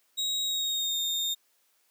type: tone with pitch glide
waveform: 35% pulse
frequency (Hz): 3804 to 3666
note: A#7 to A#7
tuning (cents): +34 to -30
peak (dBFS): -26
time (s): 0.17-1.35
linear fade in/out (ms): 20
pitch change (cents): -64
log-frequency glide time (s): 0.44-0.97
effects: white hiss -69 dBFS RMS until 1.9 s + high-pass 300 Hz 12 dB/octave